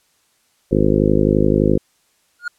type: harmonic tone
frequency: 51.7 Hz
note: G#1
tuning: 7 cents flat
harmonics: 1 / 2 / 3 / 4 / 5 / 6 / 7 / 8 / 9 / 10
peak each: -23 / -23 / -20 / -20 / -20 / -21 / -19 / -25 / -22 / -24 dBFS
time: 0.71-1.78 s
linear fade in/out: 10 ms
type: tone with exponential growth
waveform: triangle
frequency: 1429 Hz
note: F6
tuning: 39 cents sharp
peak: -16 dBFS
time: 2.39-2.48 s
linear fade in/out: 5 ms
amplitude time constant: 19 ms
effects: white hiss -61 dBFS RMS until 2.58 s + low-pass 11000 Hz 12 dB/octave